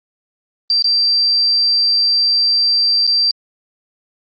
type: tone with dropouts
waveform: sine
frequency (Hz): 4699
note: D8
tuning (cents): 0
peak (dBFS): -11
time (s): 0.7-3.31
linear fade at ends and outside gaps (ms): 1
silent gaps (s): 0.823-0.843 / 3.068-3.075
effects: Opus 32 kbps